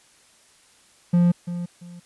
triangle tone with echo, 174.61 Hz, F3, in tune, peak -12 dBFS, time 1.13-1.32 s, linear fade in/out 10 ms, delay 340 ms, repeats 2, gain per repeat -12 dB, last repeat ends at 2 s, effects white hiss -56 dBFS RMS until 2.05 s + resampled to 24000 Hz

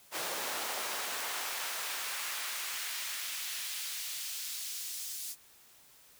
pink noise with high-pass filter sweep, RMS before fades -38 dBFS, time 0.11-5.36 s, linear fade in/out 50 ms, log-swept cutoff 470 to 5900 Hz, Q 0.81, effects white hiss -60 dBFS RMS until 6.19 s

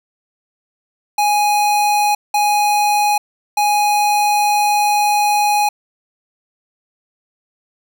square tone bursts at uneven times, 830.6 Hz, G#5, in tune, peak -13 dBFS, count 3, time 1.18-2.15 / 2.34-3.18 / 3.57-5.69 s, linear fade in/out 5 ms, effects none

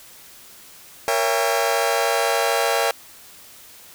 sawtooth chord, A# diminished seventh, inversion none, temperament just, 466.2 / 559.4 / 671.3 / 805.5 Hz, A#4 / C#5 / E5 / G5, 0 / +16 / +31 / +47 cents, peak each -20 dBFS, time 1.08-2.91 s, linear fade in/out 0 ms, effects white hiss -45 dBFS RMS until 3.94 s

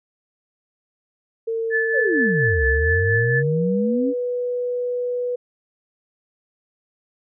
sine tone with pitch glide, 453.3 to 491.5 Hz, A#4 to B4, -48 to -8 cents, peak -21 dBFS, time 1.47-5.36 s, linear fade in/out 10 ms, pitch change +140 cents, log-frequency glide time 2.84-3.98 s
sine tone with tremolo, 1739 Hz, A6, 21 cents flat, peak -17 dBFS, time 1.7-3.43 s, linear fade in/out 50 ms, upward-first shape triangle, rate 4.3 Hz, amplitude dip 55%
sine exponential two-way sweep, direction down then up, 612 to 65.41 to 286.5 Hz, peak -19 dBFS, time 1.93-4.14 s, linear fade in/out 50 ms, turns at 2.65 s
effects none

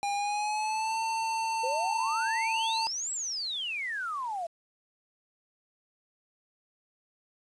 square tone with pitch glide, 809 to 897.6 Hz, G#5 to A5, -46 to +34 cents, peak -29 dBFS, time 0.03-2.87 s, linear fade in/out 0 ms, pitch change +180 cents, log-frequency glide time 0.14-0.98 s
sine exponential two-way sweep, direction up then down, 483.7 to 7890 to 652 Hz, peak -31 dBFS, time 1.63-4.47 s, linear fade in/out 10 ms, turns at 3.12 s
effects resampled to 22050 Hz + 9-bit

